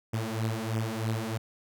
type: beating tone pair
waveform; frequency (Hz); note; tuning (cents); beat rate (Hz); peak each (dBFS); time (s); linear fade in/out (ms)
sawtooth; 110 / 113.1; A2 / A2; 0 / +48; 3.1; -28; 0.13-1.38; 10
effects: none